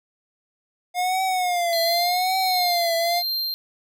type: tone with vibrato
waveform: square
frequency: 712 Hz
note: F5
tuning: 33 cents sharp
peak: -21 dBFS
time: 0.94-3.23 s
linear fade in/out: 50 ms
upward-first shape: triangle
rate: 0.87 Hz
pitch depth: 120 cents each way
type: tone with tremolo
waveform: square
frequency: 4173 Hz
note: C8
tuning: 5 cents flat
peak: -23 dBFS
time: 1.73-3.54 s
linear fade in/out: 0 ms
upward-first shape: sine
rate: 1.4 Hz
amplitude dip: 50%
effects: none